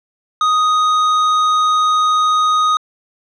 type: tone with tanh clipping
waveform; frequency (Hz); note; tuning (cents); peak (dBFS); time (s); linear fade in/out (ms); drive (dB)
triangle; 1247; D#6; +3; -13; 0.41-2.77; 2; 16
effects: low-pass 6000 Hz 12 dB/octave